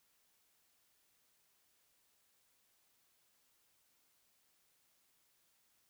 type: silence
effects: white hiss -75 dBFS RMS until 5.89 s